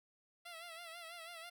10% pulse tone with vibrato, 674 Hz, E5, 38 cents sharp, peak -40 dBFS, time 0.45-1.5 s, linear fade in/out 10 ms, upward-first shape sine, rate 6.1 Hz, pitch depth 72 cents each way, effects none

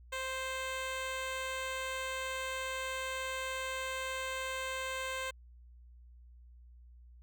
10% pulse tone with notch filter, 523.3 Hz, C5, in tune, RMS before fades -38 dBFS, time 0.12-5.31 s, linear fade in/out 10 ms, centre 12000 Hz, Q 1.5, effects added 60 Hz sine -53 dBFS peak until 7.22 s

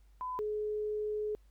sine tone pair in turn, 1007 / 423.4 Hz, B5 / G#4, +33 / +33 cents, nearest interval octave + minor third, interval 1500 cents, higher first, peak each -35 / -32 dBFS, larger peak second, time 0.21-0.39 / 0.39-1.35 s, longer second, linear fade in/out 0 ms, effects added 50 Hz sine -58 dBFS peak until 1.5 s + pink hiss -75 dBFS RMS until 1.5 s

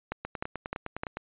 two click trains, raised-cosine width 0.5 ms, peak -19 / -16 dBFS, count 10 / 4, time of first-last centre 0.25-1.17 / 0.12-1.035 s, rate 9.78 / 3.28 Hz, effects resampled to 8000 Hz

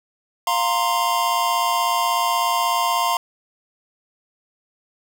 square chord, F suspended fourth, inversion none, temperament just, 698.5 / 931.3 / 1047.7 Hz, F5 / Bb5 / C6, 0 / -2 / +2 cents, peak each -25 / -23 / -22 dBFS, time 0.47-3.17 s, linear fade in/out 2 ms, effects none

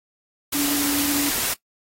sine tone in noise, 286.6 Hz, D4, 42 cents flat, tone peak -22 dBFS, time 0.54-1.3 s, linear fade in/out 10 ms, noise white, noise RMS -24 dBFS, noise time 0.52-1.54 s, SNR -1 dB, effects noise-tail reverb RT60 0.1 s tail -19 dB re dry + AAC 48 kbps

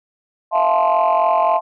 sine chord, F major seventh, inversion third, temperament just, 654.8 / 698.5 / 873.1 / 1047.7 Hz, E5 / F5 / A5 / C6, -12 / 0 / -14 / +2 cents, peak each -17 dBFS, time 0.51-1.61 s, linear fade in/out 50 ms, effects tanh soft clip ceiling -7 dBFS

